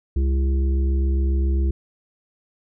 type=harmonic tone; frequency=67.3 Hz; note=C2; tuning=49 cents sharp; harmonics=1 / 3 / 5 / 6; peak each=-17 / -33 / -31 / -40 dBFS; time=0.16-1.71 s; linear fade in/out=5 ms; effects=none